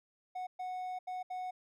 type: tone bursts at uneven times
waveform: triangle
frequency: 736 Hz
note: F#5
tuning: 9 cents flat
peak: -35 dBFS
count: 4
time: 0.35-0.47 / 0.59-0.99 / 1.07-1.23 / 1.3-1.51 s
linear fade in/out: 10 ms
effects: none